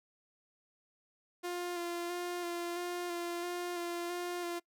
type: tone with vibrato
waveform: sawtooth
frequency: 349.2 Hz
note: F4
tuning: in tune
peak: -32 dBFS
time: 1.43-4.6 s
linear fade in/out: 20 ms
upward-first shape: square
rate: 1.5 Hz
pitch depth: 18 cents each way
effects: noise-tail reverb RT60 0.1 s tail -23 dB re dry